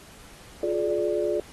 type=chord; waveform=sine; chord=D diminished; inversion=first; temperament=just; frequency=352.4 / 422.9 / 587.3 Hz; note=F4 / Ab4 / D5; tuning=+16 / +31 / 0 cents; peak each=-27 dBFS; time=0.63-1.4 s; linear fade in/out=2 ms; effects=pink hiss -49 dBFS RMS until 1.52 s + AAC 32 kbps